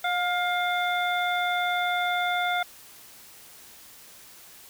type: harmonic tone with a mistuned harmonic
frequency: 706 Hz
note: F5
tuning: 19 cents sharp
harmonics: 1 / 2 / 3 / 5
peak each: -26 / -29 / -31 / -33 dBFS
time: 0.04-2.63 s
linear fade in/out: 5 ms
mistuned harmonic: 1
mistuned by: +22 cents
effects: white hiss -49 dBFS RMS until 4.69 s